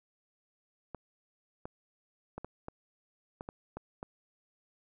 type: clicks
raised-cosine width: 1 ms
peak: -26 dBFS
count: 9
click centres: 0.947 / 1.655 / 2.38 / 2.446 / 2.684 / 3.409 / 3.489 / 3.77 / 4.029 s
effects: none